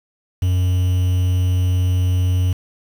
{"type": "tone with quantisation", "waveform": "triangle", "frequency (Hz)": 91, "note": "F#2", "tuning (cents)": -28, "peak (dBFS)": -12, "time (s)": [0.42, 2.53], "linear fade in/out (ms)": 5, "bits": 6, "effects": []}